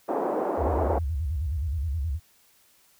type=band-pass noise; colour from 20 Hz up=white; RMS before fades=-27 dBFS; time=0.08-0.99 s; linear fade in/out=10 ms; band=280 to 790 Hz; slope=24 dB/octave
type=tone with vibrato; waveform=sine; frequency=74.9 Hz; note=D2; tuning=35 cents sharp; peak=-25 dBFS; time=0.57-2.2 s; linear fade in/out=50 ms; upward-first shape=square; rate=9.5 Hz; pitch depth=190 cents each way
effects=white hiss -61 dBFS RMS until 2.99 s